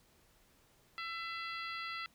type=harmonic tone with a mistuned harmonic; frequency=670 Hz; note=E5; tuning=28 cents sharp; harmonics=2 / 3 / 4 / 5 / 6 / 7; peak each=-43 / -44 / -47 / -50 / -51 / -53 dBFS; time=0.98-2.06 s; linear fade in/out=0 ms; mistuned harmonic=6; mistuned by=+39 cents; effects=pink hiss -68 dBFS RMS until 2.14 s